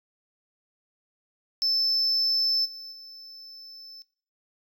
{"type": "tone with level steps", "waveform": "triangle", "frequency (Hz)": 5274, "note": "E8", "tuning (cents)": 0, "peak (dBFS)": [-20, -38, -42], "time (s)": [1.62, 4.02], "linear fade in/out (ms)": 0, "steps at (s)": [2.64, 2.91], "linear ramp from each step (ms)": 20, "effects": ["noise-tail reverb RT60 0.4 s tail -17 dB re dry", "tanh soft clip ceiling -17 dBFS"]}